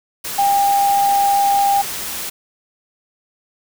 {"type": "tone in noise", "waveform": "sine", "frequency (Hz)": 800, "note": "G5", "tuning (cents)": 35, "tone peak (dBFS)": -12, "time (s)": [0.38, 1.82], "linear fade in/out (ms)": 10, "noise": "white", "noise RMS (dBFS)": -26, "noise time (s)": [0.24, 2.3], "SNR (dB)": 11, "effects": []}